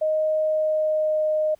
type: tone with pitch glide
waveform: sine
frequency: 622.3 to 617.3 Hz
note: D#5 to D#5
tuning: 0 to -14 cents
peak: -19 dBFS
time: 0.01-1.55 s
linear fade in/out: 10 ms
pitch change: -14 cents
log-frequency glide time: 0.4-1.24 s
effects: pink hiss -63 dBFS RMS until 1.59 s